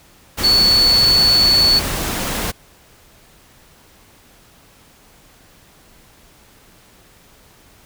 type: tone in noise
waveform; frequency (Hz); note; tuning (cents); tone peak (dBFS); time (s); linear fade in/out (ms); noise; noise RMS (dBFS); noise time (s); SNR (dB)
sine; 4435; C#8; 0; -10; 0.43-1.8; 20; pink; -22; 0.37-2.52; +9
effects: pink hiss -49 dBFS RMS until 7.85 s